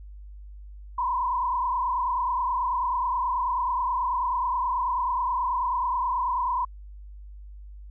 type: tone with frequency modulation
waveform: sine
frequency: 997 Hz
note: B5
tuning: 16 cents sharp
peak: -23 dBFS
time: 0.98-6.65 s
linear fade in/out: 5 ms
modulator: 29.3 Hz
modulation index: 1.8
effects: added 50 Hz sine -40 dBFS peak until 7.9 s